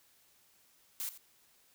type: noise with echo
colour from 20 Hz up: blue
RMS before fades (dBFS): -38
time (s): 1-1.09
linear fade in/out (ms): 0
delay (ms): 86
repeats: 1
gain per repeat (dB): -14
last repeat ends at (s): 1.176
effects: white hiss -67 dBFS RMS until 1.74 s